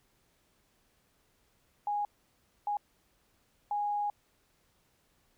sine tone bursts at uneven times, 825 Hz, G#5, 12 cents flat, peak -29 dBFS, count 3, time 1.87-2.05 / 2.67-2.77 / 3.71-4.1 s, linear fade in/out 2 ms, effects pink hiss -71 dBFS RMS until 5.37 s

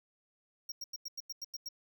square tone bursts, 5588 Hz, F8, in tune, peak -39 dBFS, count 9, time 0.69-1.688 s, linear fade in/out 5 ms, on 30 ms, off 91 ms, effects none

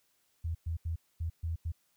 sine tone bursts at uneven times, 82.41 Hz, E2, in tune, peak -31 dBFS, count 6, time 0.44-0.55 / 0.66-0.77 / 0.85-0.96 / 1.2-1.3 / 1.43-1.56 / 1.65-1.72 s, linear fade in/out 10 ms, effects white hiss -73 dBFS RMS until 1.96 s

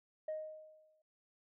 sine tone with exponential decay, 622.3 Hz, D#5, in tune, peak -34 dBFS, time 0.28-1.02 s, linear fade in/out 5 ms, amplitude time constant 160 ms, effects tanh soft clip ceiling -34 dBFS

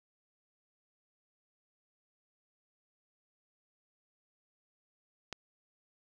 click, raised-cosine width 0.2 ms, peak -21 dBFS, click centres 5.327 s, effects none

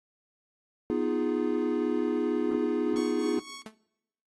triangle chord, F half-diminished seventh, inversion second, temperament equal, 246.9 / 311.1 / 349.2 / 415.3 Hz, Cb4 / Eb4 / F4 / Ab4, 0 / 0 / 0 / 0 cents, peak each -29 dBFS, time 0.9-3.39 s, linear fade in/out 0 ms
10% pulse tone with tremolo, 1108.7 Hz, C#6, in tune, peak -32 dBFS, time 2.96-3.62 s, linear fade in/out 0 ms, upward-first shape sine, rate 3.9 Hz, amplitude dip 60%
sawtooth tone with exponential decay, 218.5 Hz, A3, 12 cents flat, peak -32 dBFS, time 3.66-3.76 s, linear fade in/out 2 ms, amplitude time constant 21 ms
effects noise-tail reverb RT60 0.9 s tail -24 dB re dry + AAC 32 kbps

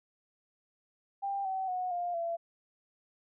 sine tone with pitch steps, 793 / 762 / 732.2 / 703.6 / 676.1 Hz, G5 / G5 / F#5 / F5 / E5, +20 / -49 / -18 / +13 / +44 cents, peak -31 dBFS, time 1.22-2.37 s, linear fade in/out 20 ms, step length 230 ms, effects none

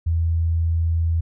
sine tone, 82.7 Hz, E2, 6 cents sharp, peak -17 dBFS, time 0.06-1.21 s, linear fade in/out 10 ms, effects none

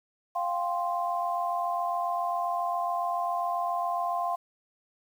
sine chord, F suspended second, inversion none, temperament just, 698.5 / 785.8 / 1047.7 Hz, F5 / G5 / C6, 0 / +4 / +2 cents, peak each -29 / -35 / -31 dBFS, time 0.35-4.36 s, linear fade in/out 10 ms, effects 9-bit

